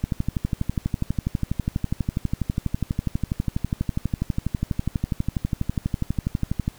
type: click train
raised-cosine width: 5 ms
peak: -10 dBFS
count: 82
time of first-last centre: 0.04-6.679 s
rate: 12.2 Hz
effects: pink hiss -50 dBFS RMS until 6.78 s